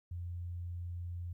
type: tone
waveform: sine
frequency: 87.31 Hz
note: F2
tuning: in tune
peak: -38 dBFS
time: 0.11-1.33 s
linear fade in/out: 5 ms
effects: 13-bit